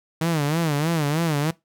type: tone with vibrato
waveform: sawtooth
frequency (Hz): 155.56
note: D#3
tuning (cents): 0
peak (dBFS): -16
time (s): 0.21-1.51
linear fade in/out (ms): 5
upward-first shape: sine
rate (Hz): 3.2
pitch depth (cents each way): 150
effects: noise-tail reverb RT60 0.2 s tail -21 dB re dry